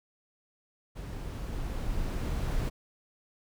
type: noise with level ramp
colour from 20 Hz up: brown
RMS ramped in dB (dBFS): -38 to -29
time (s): 0.95-2.7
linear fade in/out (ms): 20
effects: none